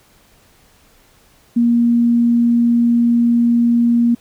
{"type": "tone", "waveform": "sine", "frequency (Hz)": 236.2, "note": "A#3", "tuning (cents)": 23, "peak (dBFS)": -10, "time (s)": [1.56, 4.15], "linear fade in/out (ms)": 10, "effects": ["pink hiss -52 dBFS RMS until 4.2 s"]}